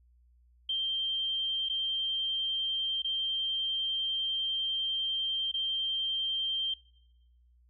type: tone with dropouts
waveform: sine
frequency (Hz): 3155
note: G7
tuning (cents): +10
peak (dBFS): -28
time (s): 0.69-6.74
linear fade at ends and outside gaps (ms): 5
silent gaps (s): 1.688-1.696 / 3.021-3.044 / 5.516-5.539
effects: noise-tail reverb RT60 0.9 s tail -22 dB re dry + added 60 Hz sine -60 dBFS peak until 7.69 s